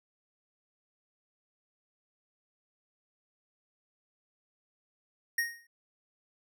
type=tone with exponential decay; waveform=square; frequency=1864.7 Hz; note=A#6; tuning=in tune; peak=-25 dBFS; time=5.38-5.67 s; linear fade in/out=5 ms; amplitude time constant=61 ms; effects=none